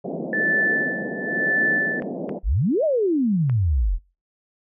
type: band-pass noise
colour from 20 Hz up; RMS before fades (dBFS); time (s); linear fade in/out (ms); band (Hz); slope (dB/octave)
pink; -29; 0.04-2.39; 5; 170 to 680; 48
type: tone with tremolo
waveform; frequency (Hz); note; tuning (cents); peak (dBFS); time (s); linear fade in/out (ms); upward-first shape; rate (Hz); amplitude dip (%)
sine; 1754; A6; -6; -17; 0.33-2; 2; sine; 0.96; 85
type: clicks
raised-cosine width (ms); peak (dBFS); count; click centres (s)
0.5; -22; 3; 2.022 / 2.293 / 3.497
type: exponential two-way sweep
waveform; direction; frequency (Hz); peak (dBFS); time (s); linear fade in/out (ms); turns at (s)
sine; up then down; 38.52 to 660 to 38.52; -17; 2.43-3.99; 50; 2.84
effects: noise-tail reverb RT60 0.3 s tail -22 dB re dry

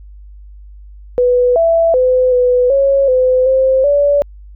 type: tone with pitch steps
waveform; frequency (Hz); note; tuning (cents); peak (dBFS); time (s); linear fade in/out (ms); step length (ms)
sine; 494 / 664 / 508 / 496.6 / 550 / 510 / 526 / 574; B4 / E5 / B4 / B4 / C#5 / C5 / C5 / D5; 0 / +12 / +49 / +9 / -14 / -44 / +9 / -40; -8; 1.18-4.22; 0; 380
effects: added 50 Hz sine -33 dBFS peak until 4.55 s

